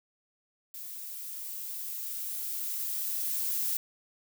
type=noise with level ramp; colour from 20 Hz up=violet; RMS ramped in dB=-42 to -30 dBFS; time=0.74-3.77 s; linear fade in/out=2 ms; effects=none